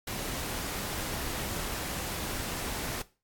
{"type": "noise", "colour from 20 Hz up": "pink", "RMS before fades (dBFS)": -35, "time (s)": [0.07, 3.02], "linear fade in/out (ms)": 5, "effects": ["noise-tail reverb RT60 0.3 s tail -17 dB re dry", "AAC 64 kbps"]}